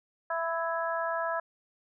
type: harmonic tone with a mistuned harmonic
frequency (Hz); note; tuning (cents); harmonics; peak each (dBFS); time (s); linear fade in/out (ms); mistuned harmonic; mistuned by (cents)
332.1; E4; +13; 2 / 3 / 4 / 5; -32 / -34 / -35 / -36; 0.3-1.4; 5; 4; -22
effects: none